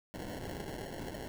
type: noise with sample-and-hold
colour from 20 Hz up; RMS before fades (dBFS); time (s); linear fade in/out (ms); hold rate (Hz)
white; -42; 0.14-1.28; 0; 1225
effects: none